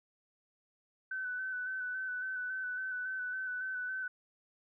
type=tone with vibrato; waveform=sine; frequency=1510 Hz; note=F#6; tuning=35 cents sharp; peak=-35 dBFS; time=1.11-4.08 s; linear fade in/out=5 ms; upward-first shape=square; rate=3.6 Hz; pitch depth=22 cents each way; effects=none